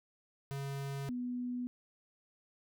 square / sine tone pair in turn, 138.59 / 246.5 Hz, C#3 / B3, 0 / -3 cents, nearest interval minor seventh, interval 997 cents, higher second, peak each -38 / -35 dBFS, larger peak second, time 0.51-1.09 / 1.09-1.67 s, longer neither, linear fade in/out 0 ms, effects none

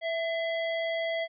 harmonic tone with a mistuned harmonic, 659.3 Hz, E5, in tune, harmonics 1 / 3 / 5 / 7, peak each -29 / -34 / -40 / -52 dBFS, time 0.01-1.28 s, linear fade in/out 50 ms, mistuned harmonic 3, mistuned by +38 cents, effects none

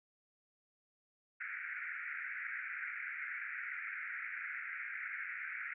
white band-pass noise, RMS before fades -43 dBFS, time 1.4-5.74 s, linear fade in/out 10 ms, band 1400 to 2300 Hz, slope 96 dB/octave, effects none

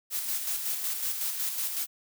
blue noise with tremolo, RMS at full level -30 dBFS, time 0.1-1.87 s, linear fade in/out 50 ms, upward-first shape square, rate 5.4 Hz, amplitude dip 40%, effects none

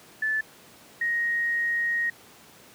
sine tone pair in turn, 1746 / 1874.6 Hz, A6 / A#6, -14 / +9 cents, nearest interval minor second, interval 123 cents, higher second, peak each -23 dBFS, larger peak neither, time 0.22-0.41 / 1.01-2.1 s, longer second, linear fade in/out 5 ms, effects pink hiss -51 dBFS RMS until 2.74 s + high-pass 150 Hz 12 dB/octave

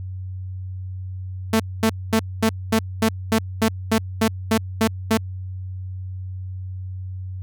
sawtooth tone bursts, 222.2 Hz, A3, 17 cents sharp, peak -11 dBFS, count 13, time 1.53-5.174 s, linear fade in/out 5 ms, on 68 ms, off 230 ms, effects added 93 Hz sine -28 dBFS peak until 7.42 s

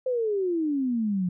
sine exponential sweep, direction down, 523.3 to 174.61 Hz, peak -23 dBFS, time 0.06-1.29 s, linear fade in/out 5 ms, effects none

